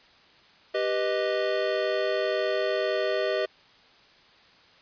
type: chord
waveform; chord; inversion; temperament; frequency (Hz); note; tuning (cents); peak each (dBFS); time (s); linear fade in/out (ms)
square; G augmented; none; equal; 392 / 493.9 / 622.3; G4 / B4 / D#5; 0 / 0 / 0; -30 / -31 / -28; 0.74-3.46; 10
effects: white hiss -56 dBFS RMS until 4.81 s + resampled to 11025 Hz